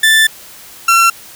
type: tone pair in turn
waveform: 30% pulse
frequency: 1764 / 1356.2 Hz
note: A6 / E6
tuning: +4 / +49 cents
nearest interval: perfect fourth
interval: 455 cents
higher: first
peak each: -4 dBFS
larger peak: neither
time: 0.03-0.27 / 0.88-1.1 s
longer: first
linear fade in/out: 5 ms
effects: white hiss -36 dBFS RMS until 1.35 s